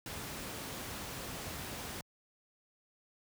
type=noise; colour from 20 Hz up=pink; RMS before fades=-42 dBFS; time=0.06-2.01 s; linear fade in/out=2 ms; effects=high-pass 60 Hz 12 dB/octave